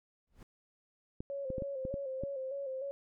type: noise with exponential growth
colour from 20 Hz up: brown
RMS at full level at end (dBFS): -46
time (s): 0.27-0.43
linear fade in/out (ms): 2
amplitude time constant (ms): 34
type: clicks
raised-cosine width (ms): 3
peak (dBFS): -26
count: 7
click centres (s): 1.205 / 1.503 / 1.582 / 1.622 / 1.852 / 1.941 / 2.236
type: tone with vibrato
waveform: sine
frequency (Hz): 541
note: C#5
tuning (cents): -42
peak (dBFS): -36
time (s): 1.3-2.91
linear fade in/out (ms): 0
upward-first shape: square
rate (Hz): 3.3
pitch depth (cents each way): 52
effects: none